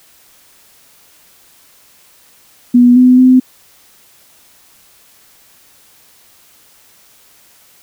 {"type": "tone with pitch steps", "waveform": "sine", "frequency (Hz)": [244.3, 252, 255.8], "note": ["B3", "B3", "C4"], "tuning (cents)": [-19, 35, -39], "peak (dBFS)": -3, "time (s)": [2.74, 3.4], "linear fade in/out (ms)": 10, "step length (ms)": 220, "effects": ["white hiss -47 dBFS RMS until 7.82 s"]}